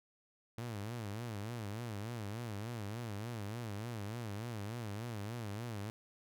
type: tone with vibrato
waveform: sawtooth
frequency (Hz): 110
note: A2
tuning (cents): 0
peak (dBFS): -36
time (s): 0.58-5.9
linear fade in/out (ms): 0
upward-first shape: sine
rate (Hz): 3.4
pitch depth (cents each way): 170
effects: none